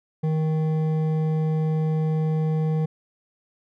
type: tone with hard clipping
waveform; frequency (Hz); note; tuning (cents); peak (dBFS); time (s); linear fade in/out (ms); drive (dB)
sine; 157; D#3; +16; -22; 0.23-2.86; 10; 9
effects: none